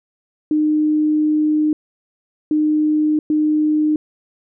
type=tone bursts at uneven times; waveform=sine; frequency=305.1 Hz; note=D#4; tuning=34 cents flat; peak=-13 dBFS; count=3; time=0.51-1.73 / 2.51-3.19 / 3.3-3.96 s; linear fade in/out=2 ms; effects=none